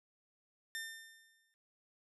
sawtooth tone with exponential decay, 1800 Hz, A6, 39 cents sharp, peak -35 dBFS, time 0.75-1.54 s, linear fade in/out 0 ms, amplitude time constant 170 ms, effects none

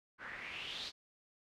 white noise with low-pass filter sweep, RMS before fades -45 dBFS, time 0.18-0.92 s, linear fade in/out 50 ms, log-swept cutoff 1500 to 4400 Hz, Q 4.5, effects none

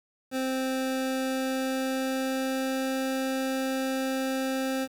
25% pulse tone with pitch glide, 261.6 to 264.3 Hz, C4 to C4, 0 to +18 cents, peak -23 dBFS, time 0.31-4.88 s, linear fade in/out 50 ms, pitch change +18 cents, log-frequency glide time 0.41-2.93 s, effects 9-bit

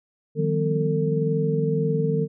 sine tone cluster, 154.9 / 176.7 / 196.1 / 248.1 / 449.3 Hz, D#3 / F3 / G3 / B3 / A4, -7 / +21 / +1 / +8 / +36 cents, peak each -23 / -30 / -31 / -31 / -24 dBFS, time 0.35-2.28 s, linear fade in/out 50 ms, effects none

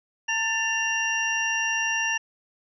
sine tone cluster, 900 / 1778 / 2774 / 5700 Hz, A5 / A6 / F7 / F8, +39 / +18 / -12 / +34 cents, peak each -32 / -27 / -26 / -33 dBFS, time 0.28-2.18 s, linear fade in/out 10 ms, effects none

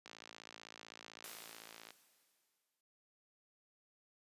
click train, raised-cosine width 0.2 ms, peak -33 dBFS, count 104, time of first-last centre 0.06-1.906 s, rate 55.8 Hz
white noise with exponential decay, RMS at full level -49 dBFS, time 1.24-2.81 s, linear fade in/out 2 ms, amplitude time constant 340 ms
effects high-pass 200 Hz 12 dB/octave + resampled to 32000 Hz

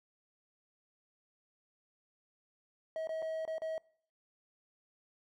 triangle tone with dropouts, 640 Hz, D#5, 49 cents sharp, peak -33 dBFS, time 2.96-3.78 s, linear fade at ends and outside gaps 1 ms, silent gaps 3.072-3.092 / 3.221-3.225 / 3.452-3.477 / 3.582-3.619 s, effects noise-tail reverb RT60 0.6 s tail -23 dB re dry

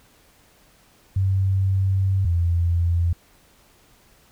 sine tone pair in turn, 96 / 85.53 Hz, G2 / F2, -36 / -36 cents, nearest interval major second, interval 200 cents, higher first, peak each -17 dBFS, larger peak neither, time 1.16-2.25 / 2.25-3.13 s, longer first, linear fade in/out 5 ms, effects pink hiss -56 dBFS RMS until 4.31 s

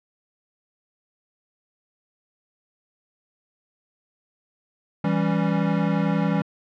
square chord, C# diminished, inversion first, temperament equal, 164.81 / 196 / 277.2 Hz, E3 / G3 / C#4, 0 / 0 / 0 cents, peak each -24 / -24 / -28 dBFS, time 5.04-6.42 s, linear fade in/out 5 ms, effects low-pass 2000 Hz 12 dB/octave

